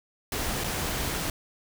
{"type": "noise with dropouts", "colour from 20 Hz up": "pink", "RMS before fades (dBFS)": -30, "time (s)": [0.32, 1.3], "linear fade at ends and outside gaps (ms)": 2, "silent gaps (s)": [0.638, 0.642], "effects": []}